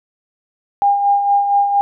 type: tone with tremolo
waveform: sine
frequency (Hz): 806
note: G5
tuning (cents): +48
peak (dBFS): -9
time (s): 0.82-1.81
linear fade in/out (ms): 0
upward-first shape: sine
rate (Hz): 4.3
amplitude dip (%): 50
effects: none